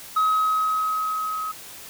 sine tone with level ramp, 1272 Hz, D#6, 38 cents sharp, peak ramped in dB -14 to -26 dBFS, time 0.16-1.52 s, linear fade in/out 10 ms, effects tanh soft clip ceiling -16 dBFS + white hiss -41 dBFS RMS until 1.89 s

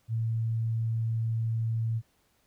sine tone, 113.3 Hz, A#2, 49 cents flat, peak -26 dBFS, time 0.08-2.02 s, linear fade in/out 50 ms, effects pink hiss -69 dBFS RMS until 2.46 s

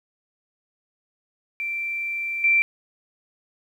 sine tone with level steps, 2349 Hz, D7, in tune, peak -25 / -15 dBFS, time 1.6-2.62 s, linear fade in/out 0 ms, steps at 2.44 s, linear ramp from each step 2 ms, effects 9-bit

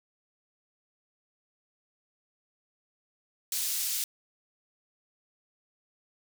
pink high-pass noise, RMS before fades -31 dBFS, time 3.52-4.04 s, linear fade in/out 2 ms, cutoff 5200 Hz, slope 12 dB/octave, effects none

